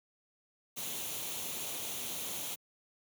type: noise with comb filter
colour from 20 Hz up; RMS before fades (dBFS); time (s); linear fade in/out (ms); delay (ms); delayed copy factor
white; -39; 0.76-2.56; 20; 0.3; +0.55
effects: high-pass 100 Hz 12 dB/octave